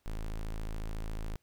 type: tone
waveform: square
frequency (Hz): 27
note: A0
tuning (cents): -32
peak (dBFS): -35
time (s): 0.06-1.36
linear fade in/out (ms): 0
effects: pink hiss -75 dBFS RMS until 1.42 s